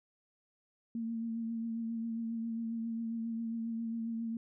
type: tone with vibrato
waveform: sine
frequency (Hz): 228.3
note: A#3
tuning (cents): -36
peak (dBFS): -34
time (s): 0.95-4.37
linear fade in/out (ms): 2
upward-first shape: triangle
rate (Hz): 7.4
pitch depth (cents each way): 30
effects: none